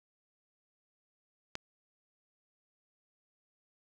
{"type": "click", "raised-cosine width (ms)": 0.2, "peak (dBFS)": -19, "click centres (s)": 1.554, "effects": []}